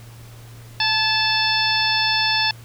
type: harmonic tone with a mistuned harmonic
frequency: 880 Hz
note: A5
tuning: in tune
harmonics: 1 / 2 / 3 / 4 / 5 / 6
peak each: -24 / -24 / -24 / -24 / -24 / -24 dBFS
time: 0.8-2.51 s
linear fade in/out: 2 ms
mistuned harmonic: 2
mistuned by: -38 cents
effects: added 116 Hz sine -39 dBFS peak until 2.64 s + pink hiss -47 dBFS RMS until 2.64 s